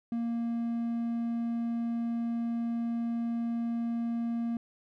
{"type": "tone", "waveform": "triangle", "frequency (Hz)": 233.1, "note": "A#3", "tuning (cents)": 0, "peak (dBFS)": -27, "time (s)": [0.12, 4.57], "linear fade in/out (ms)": 2, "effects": []}